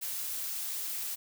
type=noise; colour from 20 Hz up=blue; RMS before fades=-36 dBFS; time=0.01-1.16 s; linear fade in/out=20 ms; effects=none